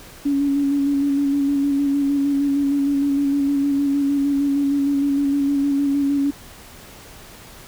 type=tone with vibrato; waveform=sine; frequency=281.1 Hz; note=C#4; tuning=24 cents sharp; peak=-16 dBFS; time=0.25-6.31 s; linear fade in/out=10 ms; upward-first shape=square; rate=6.5 Hz; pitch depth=21 cents each way; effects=pink hiss -42 dBFS RMS until 7.67 s